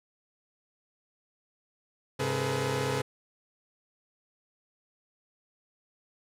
sawtooth tone cluster, 102.5 / 133.2 / 425.1 / 468.6 / 504 Hz, G#2 / C3 / G#4 / A#4 / B4, -22 / +31 / +40 / +9 / +35 cents, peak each -35 / -28 / -29 / -33 / -31 dBFS, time 2.19-3.02 s, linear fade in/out 10 ms, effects low-pass 11000 Hz 12 dB/octave

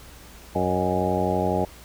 harmonic tone with a mistuned harmonic, 91.9 Hz, F#2, 11 cents flat, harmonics 1 / 2 / 3 / 4 / 5 / 6 / 7 / 8 / 9, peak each -30 / -28 / -31 / -29 / -29 / -32 / -28 / -32 / -28 dBFS, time 0.55-1.65 s, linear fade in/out 5 ms, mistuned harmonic 7, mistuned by -54 cents, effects added 60 Hz sine -47 dBFS peak until 1.84 s + pink hiss -47 dBFS RMS until 1.84 s

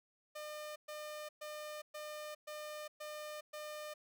sawtooth tone bursts, 604 Hz, D5, 48 cents sharp, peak -40 dBFS, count 7, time 0.35-3.94 s, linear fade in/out 10 ms, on 410 ms, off 120 ms, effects none

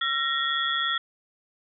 sine tone cluster, 1358 / 1870 / 3306 / 3449 Hz, F6 / A#6 / G#7 / A7, -49 / +5 / -9 / -35 cents, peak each -28 / -29 / -29 / -31 dBFS, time 0.01-0.98 s, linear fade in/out 5 ms, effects none

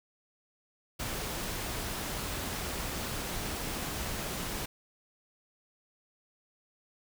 pink noise, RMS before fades -36 dBFS, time 0.99-4.66 s, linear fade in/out 10 ms, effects none

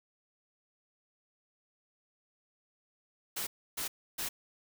white noise bursts, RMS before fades -36 dBFS, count 3, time 3.36-4.29 s, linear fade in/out 10 ms, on 110 ms, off 300 ms, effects none

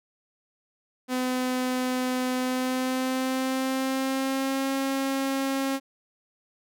sawtooth tone with pitch glide, 253.9 to 270.6 Hz, B3 to C#4, +48 to -42 cents, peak -21 dBFS, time 1.08-5.8 s, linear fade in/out 50 ms, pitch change +110 cents, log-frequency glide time 2.35-4.71 s, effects none

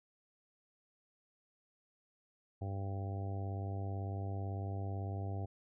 harmonic tone, 98 Hz, G2, in tune, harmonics 1 / 2 / 3 / 4 / 5 / 6 / 7 / 8, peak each -37 / -50 / -50 / -51 / -54 / -56 / -50 / -52 dBFS, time 2.61-5.46 s, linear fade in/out 10 ms, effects none

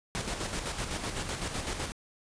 pink noise with tremolo, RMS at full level -33 dBFS, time 0.15-1.92 s, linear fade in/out 0 ms, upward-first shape square, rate 7.9 Hz, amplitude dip 45%, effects resampled to 22050 Hz

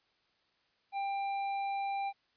triangle tone with hard clipping, 792 Hz, G5, 18 cents sharp, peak -34 dBFS, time 0.92-2.13 s, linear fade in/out 50 ms, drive 11 dB, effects white hiss -73 dBFS RMS until 2.36 s + resampled to 11025 Hz

